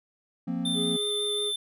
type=chord; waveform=triangle; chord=F suspended fourth; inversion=none; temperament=just; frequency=174.61 / 232.8 / 261.9 Hz; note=F3 / Bb3 / C4; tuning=0 / -2 / +2 cents; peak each=-30 dBFS; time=0.47-0.97 s; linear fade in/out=10 ms
type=tone with vibrato; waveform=square; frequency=3558 Hz; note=A7; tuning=19 cents sharp; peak=-28 dBFS; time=0.65-1.56 s; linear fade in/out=5 ms; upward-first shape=square; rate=5.5 Hz; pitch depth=8 cents each way
type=tone; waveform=triangle; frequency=415.3 Hz; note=G#4; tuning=in tune; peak=-29 dBFS; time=0.74-1.53 s; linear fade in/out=50 ms
effects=none